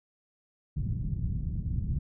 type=low-pass noise; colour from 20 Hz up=white; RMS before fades=-31 dBFS; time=0.76-1.99 s; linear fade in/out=10 ms; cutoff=150 Hz; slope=24 dB/octave; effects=none